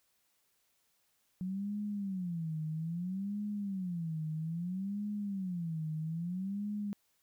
sine tone with vibrato, 180 Hz, F#3, 47 cents flat, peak -34 dBFS, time 1.41-6.93 s, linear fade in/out 0 ms, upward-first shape sine, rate 0.61 Hz, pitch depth 250 cents each way, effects white hiss -75 dBFS RMS until 7.22 s

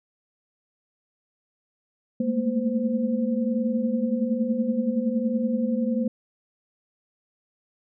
sine tone cluster, 213.3 / 223.7 / 234.5 / 516 Hz, G#3 / A3 / A#3 / C5, +46 / +29 / +11 / -24 cents, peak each -29 / -30 / -24 / -30 dBFS, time 2.2-6.08 s, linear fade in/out 5 ms, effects none

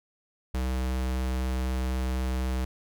square tone, 64 Hz, C2, 38 cents flat, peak -27 dBFS, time 0.54-2.65 s, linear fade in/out 5 ms, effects none

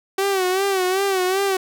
sawtooth tone with vibrato, 380.7 Hz, F#4, 49 cents sharp, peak -14 dBFS, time 0.18-1.57 s, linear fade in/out 5 ms, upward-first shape sine, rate 2.6 Hz, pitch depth 78 cents each way, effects none

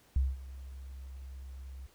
sine tone with ADSR envelope, 66.2 Hz, C2, 21 cents sharp, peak -23 dBFS, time 0.16-1.87 s, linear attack 3 ms, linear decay 200 ms, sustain -19 dB, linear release 13 ms, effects pink hiss -64 dBFS RMS until 1.94 s

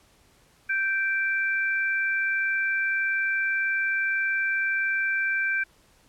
sine tone pair together, 1564.7 / 2343 Hz, G6 / D7, -4 / -5 cents, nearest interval perfect fifth, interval 699 cents, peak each -24 / -28 dBFS, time 0.69-5.64 s, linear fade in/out 10 ms, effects pink hiss -60 dBFS RMS until 6.08 s + low-pass 12000 Hz 12 dB/octave

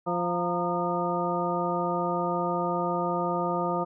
harmonic tone with a mistuned harmonic, 174.61 Hz, F3, in tune, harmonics 1 / 2 / 3 / 4 / 5 / 7, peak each -32 / -32 / -32 / -32 / -32 / -32 dBFS, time 0.06-3.85 s, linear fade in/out 20 ms, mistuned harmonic 5, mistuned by +90 cents, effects none

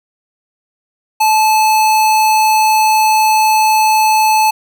square tone, 868 Hz, A5, 24 cents flat, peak -9 dBFS, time 1.2-4.51 s, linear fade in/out 10 ms, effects none

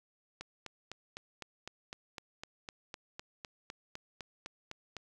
click train, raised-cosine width 0.2 ms, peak -25 dBFS, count 19, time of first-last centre 0.41-4.967 s, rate 3.95 Hz, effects 10-bit

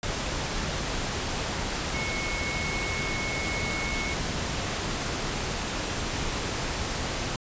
sine tone in noise, 2194 Hz, C#7, 18 cents flat, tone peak -32 dBFS, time 1.94-4.14 s, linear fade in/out 2 ms, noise pink, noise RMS -30 dBFS, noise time 0.03-7.36 s, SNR -5 dB, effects resampled to 16000 Hz

